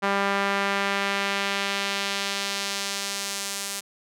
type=tone with band-pass filter sweep; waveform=sawtooth; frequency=198.5 Hz; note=G3; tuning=22 cents sharp; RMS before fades=-27 dBFS; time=0.02-3.81 s; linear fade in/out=20 ms; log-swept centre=1300 to 8300 Hz; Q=0.9; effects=none